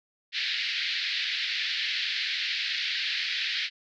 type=band-pass noise; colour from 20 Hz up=white; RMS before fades=-30 dBFS; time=0.32-3.7 s; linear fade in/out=50 ms; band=1700 to 4500 Hz; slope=48 dB/octave; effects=none